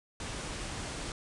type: low-pass noise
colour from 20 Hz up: pink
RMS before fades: -39 dBFS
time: 0.2-1.12 s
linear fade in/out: 2 ms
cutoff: 9900 Hz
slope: 96 dB/octave
effects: none